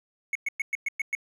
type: tone bursts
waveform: triangle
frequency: 2200 Hz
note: C#7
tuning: 14 cents flat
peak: -23 dBFS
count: 7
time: 0.33-1.151 s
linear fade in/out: 2 ms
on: 23 ms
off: 110 ms
effects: none